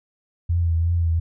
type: tone with vibrato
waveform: sine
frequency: 84.2 Hz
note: E2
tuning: 37 cents sharp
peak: -17 dBFS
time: 0.49-1.2 s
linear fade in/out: 10 ms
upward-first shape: triangle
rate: 2.8 Hz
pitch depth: 48 cents each way
effects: none